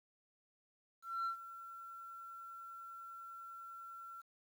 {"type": "tone with ADSR envelope", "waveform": "sine", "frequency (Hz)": 1355, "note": "E6", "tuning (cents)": 47, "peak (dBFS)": -32, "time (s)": [1.02, 4.22], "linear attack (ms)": 240, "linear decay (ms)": 100, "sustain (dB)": -16, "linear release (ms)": 17, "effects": ["tanh soft clip ceiling -34 dBFS", "11-bit"]}